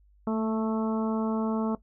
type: harmonic tone with a mistuned harmonic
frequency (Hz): 220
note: A3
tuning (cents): 0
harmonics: 1 / 2 / 3 / 4 / 5 / 6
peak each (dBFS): -26 / -32 / -36 / -38 / -40 / -42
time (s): 0.27-1.75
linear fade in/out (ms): 2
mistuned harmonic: 1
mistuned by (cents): +17
effects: noise-tail reverb RT60 0.1 s tail -17 dB re dry + added 50 Hz sine -57 dBFS peak until 1.82 s